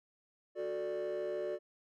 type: chord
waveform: triangle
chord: D major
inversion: first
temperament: just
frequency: 367.1 / 440.5 / 587.3 Hz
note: F#4 / A4 / D5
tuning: -14 / +2 / 0 cents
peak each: -36 / -38 / -35 dBFS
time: 0.55-1.59 s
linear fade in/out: 50 ms
effects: tanh soft clip ceiling -29 dBFS